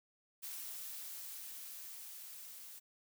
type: noise with level ramp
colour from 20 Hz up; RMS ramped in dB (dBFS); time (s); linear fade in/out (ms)
blue; -45 to -52; 0.42-2.8; 20
effects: none